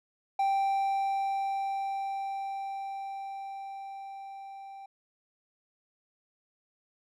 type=tone with level ramp; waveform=triangle; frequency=784 Hz; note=G5; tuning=in tune; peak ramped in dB=-22 to -41 dBFS; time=0.39-4.86 s; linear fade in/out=5 ms; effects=none